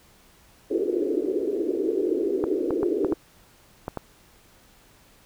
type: band-pass noise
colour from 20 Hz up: white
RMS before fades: -25 dBFS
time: 0.7-3.14 s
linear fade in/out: 10 ms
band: 310 to 430 Hz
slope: 48 dB/octave
type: clicks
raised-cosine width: 1 ms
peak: -15 dBFS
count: 7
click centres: 2.44 / 2.707 / 2.831 / 3.047 / 3.124 / 3.881 / 3.973 s
effects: pink hiss -56 dBFS RMS until 5.25 s